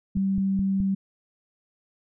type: tone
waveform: sine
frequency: 193.8 Hz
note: G3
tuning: 20 cents flat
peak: -21 dBFS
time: 0.15-0.95 s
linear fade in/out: 10 ms
type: click train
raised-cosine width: 5 ms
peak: -19 dBFS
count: 4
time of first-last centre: 0.17-0.803 s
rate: 4.74 Hz
effects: none